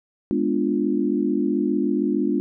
sine chord, G# diminished seventh, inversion none, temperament equal, 207.7 / 246.9 / 293.7 / 349.2 Hz, G#3 / B3 / D4 / F4, 0 / 0 / 0 / 0 cents, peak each -25 / -25 / -23 / -25 dBFS, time 0.31-2.4 s, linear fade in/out 0 ms, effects none

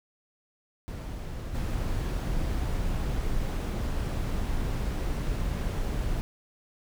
brown noise with level steps, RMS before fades -35 / -29 dBFS, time 0.88-6.21 s, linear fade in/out 0 ms, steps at 1.54 s, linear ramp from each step 10 ms, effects none

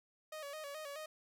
sawtooth tone with vibrato, 593 Hz, D5, 17 cents sharp, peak -40 dBFS, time 0.32-1.06 s, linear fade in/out 5 ms, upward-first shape square, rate 4.7 Hz, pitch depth 80 cents each way, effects 13-bit

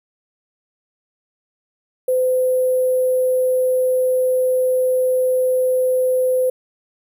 sine tone with sample-and-hold, 510 Hz, C5, 44 cents flat, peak -14 dBFS, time 2.08-6.5 s, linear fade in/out 5 ms, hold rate 11025 Hz, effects none

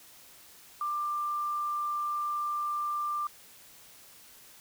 sine tone, 1187 Hz, D6, 18 cents sharp, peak -29 dBFS, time 0.81-3.27 s, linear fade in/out 2 ms, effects white hiss -54 dBFS RMS until 4.6 s

